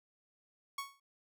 sawtooth tone with exponential decay, 1108.7 Hz, C#6, in tune, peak -31 dBFS, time 0.78-1 s, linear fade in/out 5 ms, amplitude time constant 47 ms, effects none

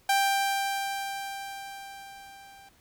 sawtooth tone with level ramp, 788 Hz, G5, 9 cents sharp, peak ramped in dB -17 to -46 dBFS, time 0.09-2.69 s, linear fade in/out 5 ms, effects pink hiss -62 dBFS RMS until 2.8 s

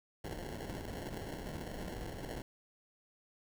pink noise with sample-and-hold, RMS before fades -43 dBFS, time 0.24-2.42 s, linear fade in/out 2 ms, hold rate 1225 Hz, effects none

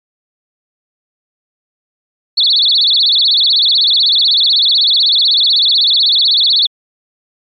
sine tone with vibrato, 3900 Hz, B7, 23 cents flat, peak -7 dBFS, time 2.37-6.67 s, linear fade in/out 10 ms, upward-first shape sine, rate 16 Hz, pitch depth 250 cents each way, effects MP3 64 kbps

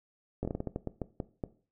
slowing click train, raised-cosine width 2 ms, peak -20 dBFS, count 12, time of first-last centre 0.43-1.438 s, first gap 20 ms, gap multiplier 1.28, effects noise-tail reverb RT60 0.4 s tail -17 dB re dry

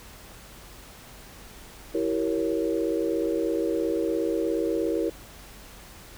sine chord, E diminished seventh, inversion none, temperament equal with one note detuned, 329.6 / 386.6 / 466.2 / 554.4 Hz, E4 / G4 / Bb4 / Db5, 0 / -24 / 0 / 0 cents, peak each -27 / -30 / -28 / -32 dBFS, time 1.94-5.1 s, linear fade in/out 10 ms, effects added 48 Hz sine -51 dBFS peak until 6.17 s + pink hiss -47 dBFS RMS until 6.17 s

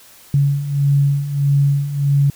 sine beating tone pair, 140 / 141.6 Hz, C#3 / C#3, +18 / +37 cents, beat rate 1.6 Hz, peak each -19 / -14 dBFS, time 0.34-2.3 s, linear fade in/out 2 ms, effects white hiss -45 dBFS RMS until 2.35 s

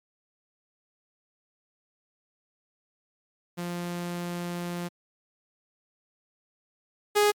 sawtooth tone pair in turn, 174.61 / 415.3 Hz, F3 / G#4, 0 / 0 cents, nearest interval octave + minor third, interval 1500 cents, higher second, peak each -27 / -15 dBFS, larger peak second, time 3.57-4.89 / 7.15-7.32 s, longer first, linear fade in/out 20 ms, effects MP3 96 kbps

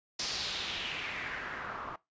white noise with low-pass filter sweep, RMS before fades -38 dBFS, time 0.19-1.96 s, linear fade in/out 5 ms, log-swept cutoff 5300 to 1100 Hz, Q 2.7, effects noise-tail reverb RT60 0.2 s tail -20 dB re dry + resampled to 16000 Hz

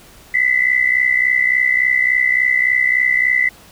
sine tone pair together, 1975.5 / 2039 Hz, B6 / C7, 0 / -45 cents, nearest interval minor second, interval 55 cents, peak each -15 dBFS, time 0.34-3.49 s, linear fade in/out 5 ms, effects pink hiss -44 dBFS RMS until 3.71 s

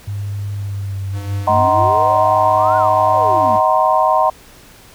sine tone with pitch glide, 101.2 to 96.91 Hz, G#2 to G2, -44 to -19 cents, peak -20 dBFS, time 0.07-1.97 s, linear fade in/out 10 ms, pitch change -75 cents, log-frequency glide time 0.54-1.1 s
square tone, 101.1 Hz, G#2, 46 cents flat, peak -26 dBFS, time 1.12-3.62 s, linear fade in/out 50 ms
sine chord, C half-diminished seventh, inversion first, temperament just, 627.9 / 753.5 / 941.9 / 1046.5 Hz, Eb5 / Gb5 / Bb5 / C6, +16 / +31 / +18 / 0 cents, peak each -16 dBFS, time 1.47-4.3 s, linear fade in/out 5 ms
sine exponential two-way sweep, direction up then down, 208 to 1480 to 208 Hz, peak -24 dBFS, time 1.49-3.56 s, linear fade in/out 2 ms, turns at 2.77 s
effects pink hiss -43 dBFS RMS until 4.94 s

